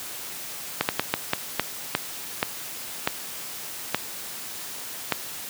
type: slowing click train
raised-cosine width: 0.3 ms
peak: -4 dBFS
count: 11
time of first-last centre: 0.81-5.123 s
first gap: 79 ms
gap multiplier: 1.35
effects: white hiss -36 dBFS RMS until 5.49 s + high-pass 100 Hz 12 dB/octave